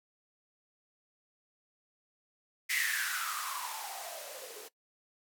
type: noise with band-pass filter sweep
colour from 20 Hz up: violet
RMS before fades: -37 dBFS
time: 2.69-4.69 s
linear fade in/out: 20 ms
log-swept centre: 2100 to 410 Hz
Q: 8.8
effects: noise-tail reverb RT60 0.1 s tail -19 dB re dry